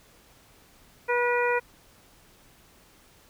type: harmonic tone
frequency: 484.9 Hz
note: B4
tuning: 32 cents flat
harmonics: 1 / 2 / 3 / 4 / 5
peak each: -25 / -28 / -30 / -31 / -32 dBFS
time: 1.08-1.6 s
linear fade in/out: 20 ms
effects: pink hiss -57 dBFS RMS until 3.29 s